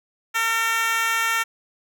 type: tone with high-pass filter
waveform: 10% pulse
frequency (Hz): 454.5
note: A#4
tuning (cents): -44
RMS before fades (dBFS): -22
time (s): 0.34-1.44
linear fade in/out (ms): 20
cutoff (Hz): 1400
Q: 1.5
effects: none